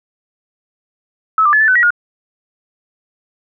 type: tone with pitch steps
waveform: sine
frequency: 1297 / 1188 / 1721 / 1755 / 1509 / 1912 / 1431 Hz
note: E6 / D6 / A6 / A6 / F#6 / A#6 / F6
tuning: -28 / +20 / -39 / -5 / +34 / +43 / +42 cents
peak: -8 dBFS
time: 1.38-1.905 s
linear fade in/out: 2 ms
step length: 75 ms
effects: none